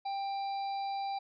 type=harmonic tone; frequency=790 Hz; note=G5; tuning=13 cents sharp; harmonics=1 / 3 / 5 / 6; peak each=-33 / -51 / -50 / -51 dBFS; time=0.05-1.19 s; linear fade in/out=10 ms; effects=none